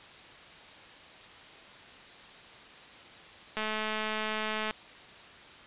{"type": "click train", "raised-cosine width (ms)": 0.3, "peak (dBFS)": -17, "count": 247, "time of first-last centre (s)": [3.57, 4.709], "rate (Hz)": 216, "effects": ["white hiss -50 dBFS RMS until 5.66 s", "resampled to 8000 Hz"]}